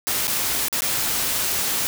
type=noise with dropouts; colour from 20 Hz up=white; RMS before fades=-23 dBFS; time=0.07-1.87 s; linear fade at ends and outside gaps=0 ms; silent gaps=0.271-0.279 / 0.684-0.727 / 0.807-0.82 s; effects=none